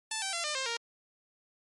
5% pulse tone with pitch steps, 880 / 775 / 682.5 / 601.1 / 529.3 / 466.2 Hz, A5 / G5 / F5 / D5 / C5 / A#4, 0 / -20 / -40 / +40 / +20 / 0 cents, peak -20 dBFS, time 0.11-0.77 s, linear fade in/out 5 ms, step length 110 ms, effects MP3 48 kbps

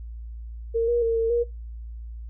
sine tone with pitch steps, 458.7 / 475.9 / 457.5 / 454.2 / 474.1 Hz, A#4 / A#4 / A#4 / A#4 / A#4, -28 / +36 / -32 / -45 / +29 cents, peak -19 dBFS, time 0.74-1.44 s, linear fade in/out 20 ms, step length 140 ms, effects noise-tail reverb RT60 0.2 s tail -20 dB re dry + added 57 Hz sine -34 dBFS peak until 2.29 s

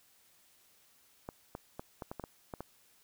clicks, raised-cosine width 1 ms, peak -26 dBFS, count 9, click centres 1.289 / 1.551 / 1.795 / 2.022 / 2.115 / 2.197 / 2.239 / 2.538 / 2.606 s, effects white hiss -66 dBFS RMS until 3.03 s

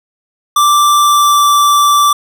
square tone with pitch glide, 1174.7 to 1166.6 Hz, D6 to D6, 0 to -12 cents, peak -7 dBFS, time 0.56-2.13 s, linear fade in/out 5 ms, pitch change -12 cents, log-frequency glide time 1.02-1.46 s, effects none

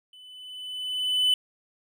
triangle tone with level ramp, 3006 Hz, F#7, 27 cents sharp, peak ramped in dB -46 to -16 dBFS, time 0.13-1.34 s, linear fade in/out 2 ms, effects none

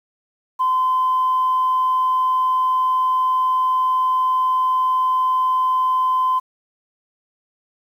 sine tone, 1027 Hz, C6, 33 cents flat, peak -14 dBFS, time 0.59-6.4 s, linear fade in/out 20 ms, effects tanh soft clip ceiling -11 dBFS + 8-bit

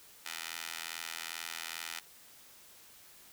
15% pulse tone with high-pass filter, 82.41 Hz, E2, in tune, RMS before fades -42 dBFS, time 0.25-2 s, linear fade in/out 10 ms, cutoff 2000 Hz, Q 0.86, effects white hiss -57 dBFS RMS until 3.32 s

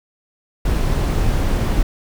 brown noise, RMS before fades -17 dBFS, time 0.65-1.83 s, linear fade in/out 5 ms, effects none

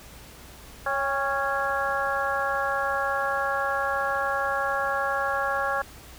harmonic tone with a mistuned harmonic, 276.7 Hz, C#4, 3 cents flat, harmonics 2 / 3 / 4 / 5 / 6, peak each -30 / -30 / -30 / -30 / -30 dBFS, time 0.86-5.82 s, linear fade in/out 5 ms, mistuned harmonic 3, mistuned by -43 cents, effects added 60 Hz sine -50 dBFS peak until 6.18 s + pink hiss -47 dBFS RMS until 6.18 s

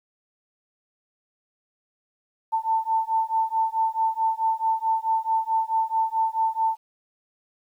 sine beating tone pair, 890 / 894.6 Hz, A5 / A5, +20 / +28 cents, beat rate 4.6 Hz, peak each -24 dBFS, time 2.52-6.77 s, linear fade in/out 20 ms, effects 10-bit

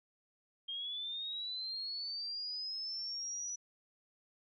sine linear sweep, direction up, 3200 to 5920 Hz, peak -38 dBFS, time 0.68-3.56 s, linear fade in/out 10 ms, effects none

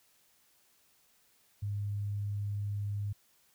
sine tone, 102.1 Hz, G#2, 29 cents flat, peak -32 dBFS, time 1.62-3.13 s, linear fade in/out 10 ms, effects white hiss -68 dBFS RMS until 3.54 s

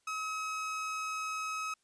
30% pulse tone, 1278 Hz, D#6, 46 cents sharp, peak -32 dBFS, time 0.07-1.74 s, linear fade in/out 5 ms, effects white hiss -75 dBFS RMS until 1.83 s + resampled to 22050 Hz

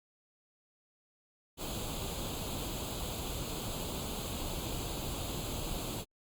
pink noise with comb filter, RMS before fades -38 dBFS, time 1.57-6.05 s, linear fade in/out 50 ms, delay 0.27 ms, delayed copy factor +0.75, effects Opus 48 kbps

